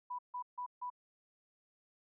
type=tone bursts; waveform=sine; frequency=987.8 Hz; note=B5; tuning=in tune; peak=-38 dBFS; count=4; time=0.1-0.902 s; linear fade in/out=10 ms; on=88 ms; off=150 ms; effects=none